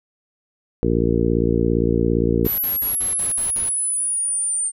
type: harmonic tone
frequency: 57.5 Hz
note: A#1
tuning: 23 cents flat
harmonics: 1 / 2 / 3 / 4 / 5 / 6 / 7 / 8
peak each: -24 / -24 / -24 / -24 / -24 / -24 / -24 / -24 dBFS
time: 0.83-2.47 s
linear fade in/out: 0 ms
type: linear sweep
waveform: sine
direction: down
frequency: 11930 to 8870 Hz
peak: -19 dBFS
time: 2.44-4.72 s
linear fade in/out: 50 ms
type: noise bursts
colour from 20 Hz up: pink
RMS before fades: -36 dBFS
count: 7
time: 2.45-3.69 s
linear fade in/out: 0 ms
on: 130 ms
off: 55 ms
effects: none